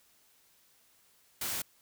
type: noise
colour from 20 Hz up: white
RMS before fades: -35 dBFS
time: 1.41-1.62 s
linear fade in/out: 5 ms
effects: white hiss -66 dBFS RMS until 1.81 s